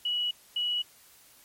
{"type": "tone pair in turn", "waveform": "sine", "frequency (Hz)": [2929, 2929], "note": ["F#7", "F#7"], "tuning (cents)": [-18, -18], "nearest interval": "unison", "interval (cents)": 0, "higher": "neither", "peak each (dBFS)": -26, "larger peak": "neither", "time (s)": [[0.05, 0.31], [0.56, 0.82]], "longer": "neither", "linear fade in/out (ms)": 5, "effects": ["white hiss -57 dBFS RMS until 1.44 s", "MP3 64 kbps"]}